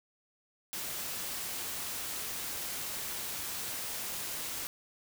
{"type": "noise", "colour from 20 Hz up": "white", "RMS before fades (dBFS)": -38, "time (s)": [0.73, 4.67], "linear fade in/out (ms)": 0, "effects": []}